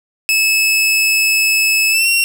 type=tone with pitch glide; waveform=sawtooth; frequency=2600 to 2737 Hz; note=E7 to F7; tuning=-24 to -36 cents; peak=-8 dBFS; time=0.29-2.24 s; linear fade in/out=0 ms; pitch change=+88 cents; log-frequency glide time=1.9-2.08 s; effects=none